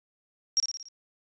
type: tone with echo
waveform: sine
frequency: 5600 Hz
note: F8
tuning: 4 cents sharp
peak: -20 dBFS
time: 0.57-0.6 s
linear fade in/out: 0 ms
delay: 57 ms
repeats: 5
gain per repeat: -5 dB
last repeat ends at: 0.885 s
effects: resampled to 16000 Hz